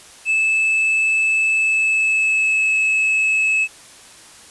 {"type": "tone with pitch glide", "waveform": "triangle", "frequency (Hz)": [2619, 2593], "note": ["E7", "E7"], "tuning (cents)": [-12, -29], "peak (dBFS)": -13, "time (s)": [0.25, 3.68], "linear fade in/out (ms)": 50, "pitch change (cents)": -17, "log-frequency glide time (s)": [1.51, 2.71], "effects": ["white hiss -43 dBFS RMS until 4.5 s", "resampled to 24000 Hz"]}